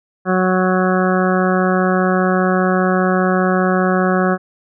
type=harmonic tone; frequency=185 Hz; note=F#3; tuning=in tune; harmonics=1 / 2 / 3 / 4 / 6 / 7 / 8 / 9; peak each=-16 / -19 / -21 / -22 / -24 / -24 / -25 / -26 dBFS; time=0.25-4.38 s; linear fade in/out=50 ms; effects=none